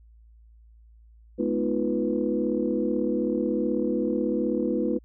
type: tone cluster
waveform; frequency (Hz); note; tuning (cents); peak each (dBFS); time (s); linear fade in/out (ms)
sine; 214.1 / 250.1 / 312.6 / 351.1 / 491.8; A3 / B3 / D#4 / F4 / B4; -47 / +22 / +8 / +9 / -7; -29; 1.38-4.99; 20
effects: tanh soft clip ceiling -11 dBFS + added 56 Hz sine -50 dBFS peak until 5.04 s